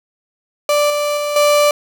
35% pulse tone with level steps, 587.3 Hz, D5, in tune, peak -10 / -14 / -16 / -8 dBFS, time 0.69-1.71 s, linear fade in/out 2 ms, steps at 0.9 / 1.17 / 1.36 s, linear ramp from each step 2 ms, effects none

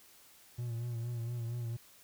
triangle tone with vibrato, 118.2 Hz, A#2, 24 cents sharp, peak -33 dBFS, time 0.58-1.77 s, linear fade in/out 10 ms, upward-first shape sine, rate 4.3 Hz, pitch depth 48 cents each way, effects white hiss -60 dBFS RMS until 2.03 s

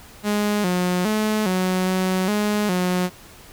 sawtooth tone with pitch steps, 207.9 / 180 / 214.8 / 184.8 / 186.3 / 208.9 / 181.1 Hz, G#3 / F#3 / A3 / F#3 / F#3 / G#3 / F#3, +2 / -47 / -41 / -2 / +12 / +10 / -37 cents, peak -15 dBFS, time 0.23-3.1 s, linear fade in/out 50 ms, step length 410 ms, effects pink hiss -45 dBFS RMS until 3.52 s

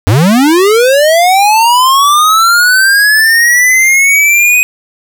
square linear sweep, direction up, 86.1 to 2513 Hz, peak -5 dBFS, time 0.07-4.63 s, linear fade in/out 0 ms, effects none

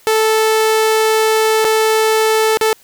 sawtooth tone with dropouts, 438.8 Hz, A4, 5 cents flat, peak -7 dBFS, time 0.07-2.73 s, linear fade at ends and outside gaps 0 ms, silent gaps 1.644-1.649 / 2.572-2.612 s, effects white hiss -48 dBFS RMS until 2.83 s

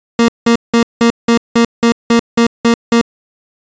30% pulse tone bursts, 233.1 Hz, A#3, in tune, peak -4 dBFS, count 11, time 0.19-3.013 s, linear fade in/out 2 ms, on 93 ms, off 180 ms, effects resampled to 16000 Hz

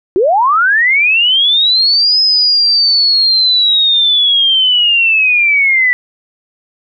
sine linear two-way sweep, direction up then down, 340 to 5120 to 1956 Hz, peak -7 dBFS, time 0.16-5.93 s, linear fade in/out 0 ms, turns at 2.2 s, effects none

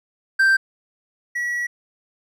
triangle tone pair in turn, 1568 / 1931.2 Hz, G6 / B6, 0 / -39 cents, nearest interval major third, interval 361 cents, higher second, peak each -11 / -20 dBFS, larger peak first, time 0.39-0.57 / 1.35-1.67 s, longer second, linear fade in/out 10 ms, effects none

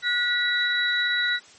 sine tone cluster, 1453 / 1941 / 3899 Hz, F#6 / B6 / B7, -32 / -31 / -23 cents, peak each -25 dBFS, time 0.02-1.4 s, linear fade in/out 50 ms, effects white hiss -50 dBFS RMS until 1.58 s + MP3 32 kbps

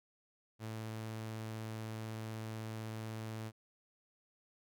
sawtooth tone, 110.5 Hz, A2, 8 cents sharp, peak -37 dBFS, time 0.59-3.52 s, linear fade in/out 50 ms, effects none

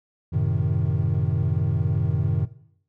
triangle chord, F# diminished seventh, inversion none, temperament equal, 92.5 / 110 / 130.81 / 155.56 Hz, F#2 / A2 / C3 / Eb3, 0 / 0 / 0 / 0 cents, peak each -23 dBFS, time 0.32-2.46 s, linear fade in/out 20 ms, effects noise-tail reverb RT60 0.7 s tail -17 dB re dry + tanh soft clip ceiling -10 dBFS

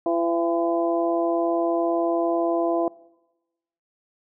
harmonic tone with a mistuned harmonic, 168.9 Hz, E3, 42 cents sharp, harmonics 2 / 3 / 4 / 5 / 6, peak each -23 / -30 / -23 / -36 / -33 dBFS, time 0.06-2.88 s, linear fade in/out 2 ms, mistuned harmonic 5, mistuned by -71 cents, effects noise-tail reverb RT60 1.0 s tail -22 dB re dry

